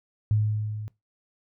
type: tone with level ramp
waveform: sine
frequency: 106.7 Hz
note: G#2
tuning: 47 cents sharp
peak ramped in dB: -18 to -33 dBFS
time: 0.31-0.88 s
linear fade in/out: 0 ms
effects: noise-tail reverb RT60 0.2 s tail -21 dB re dry